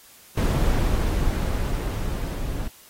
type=noise with level ramp; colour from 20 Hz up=brown; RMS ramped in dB=-19 to -29 dBFS; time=0.37-2.68 s; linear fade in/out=5 ms; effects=white hiss -50 dBFS RMS until 2.89 s + AAC 48 kbps